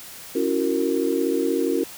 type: chord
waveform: sine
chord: F# dominant seventh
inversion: second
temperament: just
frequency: 277.5 / 333 / 370 / 462.5 Hz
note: C#4 / E4 / F#4 / A#4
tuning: +2 / +18 / 0 / -14 cents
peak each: -25 dBFS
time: 0.35-1.84 s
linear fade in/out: 5 ms
effects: white hiss -40 dBFS RMS until 1.97 s